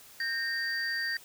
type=tone cluster; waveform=sine; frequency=1584 / 1847 / 4660 Hz; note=G6 / A#6 / D8; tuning=+18 / -16 / -14 cents; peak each=-37 / -31 / -36 dBFS; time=0.2-1.17 s; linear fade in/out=2 ms; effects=white hiss -53 dBFS RMS until 1.24 s